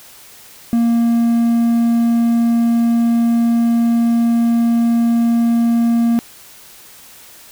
triangle tone, 233.1 Hz, A#3, in tune, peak -9 dBFS, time 0.73-6.19 s, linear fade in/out 0 ms, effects white hiss -41 dBFS RMS until 7.51 s

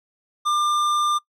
sine tone with tanh clipping, 1196 Hz, D6, 31 cents sharp, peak -20 dBFS, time 0.45-1.19 s, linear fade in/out 20 ms, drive 14 dB, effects noise-tail reverb RT60 0.1 s tail -23 dB re dry

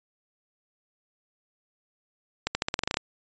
accelerating click train, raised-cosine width 0.2 ms, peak -8 dBFS, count 11, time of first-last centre 2.47-2.97 s, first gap 80 ms, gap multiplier 0.89, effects resampled to 16000 Hz

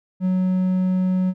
triangle tone, 185 Hz, F#3, in tune, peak -15 dBFS, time 0.2-1.34 s, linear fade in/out 50 ms, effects none

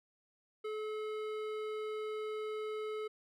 triangle tone with hard clipping, 430 Hz, A4, 40 cents flat, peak -39 dBFS, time 0.64-3.08 s, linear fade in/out 10 ms, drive 17 dB, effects none

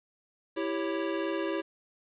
square chord, C# diminished, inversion first, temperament equal with one note detuned, 329.6 / 393.1 / 554.4 Hz, E4 / G4 / C#5, 0 / +5 / 0 cents, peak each -33 / -35 / -36 dBFS, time 0.56-1.62 s, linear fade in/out 20 ms, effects resampled to 8000 Hz + 9-bit

